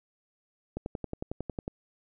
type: click train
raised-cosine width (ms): 2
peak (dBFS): -20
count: 11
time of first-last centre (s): 0.77-1.679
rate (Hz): 11
effects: none